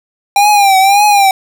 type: tone with vibrato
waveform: square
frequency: 798 Hz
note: G5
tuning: 31 cents sharp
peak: -6 dBFS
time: 0.36-1.31 s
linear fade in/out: 2 ms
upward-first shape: triangle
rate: 1.8 Hz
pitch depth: 97 cents each way
effects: none